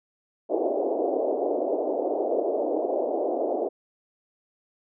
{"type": "band-pass noise", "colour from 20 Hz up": "white", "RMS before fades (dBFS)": -26, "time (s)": [0.49, 3.69], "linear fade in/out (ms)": 20, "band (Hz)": [300, 690], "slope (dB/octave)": 48, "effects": []}